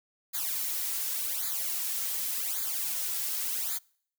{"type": "noise with flanger", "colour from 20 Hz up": "blue", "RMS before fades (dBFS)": -32, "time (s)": [0.33, 3.79], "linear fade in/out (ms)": 20, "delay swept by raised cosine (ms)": [0.35, 3.35], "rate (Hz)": 0.88, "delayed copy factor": -1, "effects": ["noise-tail reverb RT60 0.6 s tail -26 dB re dry"]}